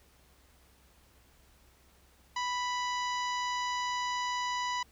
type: harmonic tone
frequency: 987.8 Hz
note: B5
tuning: in tune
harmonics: 1 / 2 / 3 / 4 / 5 / 6 / 7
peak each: -32 / -38 / -42 / -44 / -46 / -48 / -49 dBFS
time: 2.36-4.83 s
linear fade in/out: 5 ms
effects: added 65 Hz sine -64 dBFS peak until 4.91 s + pink hiss -64 dBFS RMS until 4.91 s